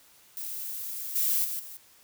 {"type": "noise with level steps", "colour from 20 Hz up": "violet", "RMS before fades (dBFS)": [-36, -26, -33, -43], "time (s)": [0.37, 1.77], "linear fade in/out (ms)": 0, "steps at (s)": [1.15, 1.44, 1.59], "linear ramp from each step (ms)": 10, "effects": ["white hiss -58 dBFS RMS until 2.03 s"]}